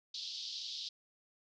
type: band-pass noise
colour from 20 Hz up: white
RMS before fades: -43 dBFS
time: 0.14-0.89 s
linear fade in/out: 5 ms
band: 3300 to 5100 Hz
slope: 48 dB/octave
effects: none